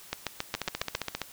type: two click trains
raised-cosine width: 0.2 ms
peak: -12 / -13 dBFS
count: 7 / 11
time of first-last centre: 0.13-0.952 / 0.55-1.217 s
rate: 7.3 / 15 Hz
effects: white hiss -50 dBFS RMS until 1.32 s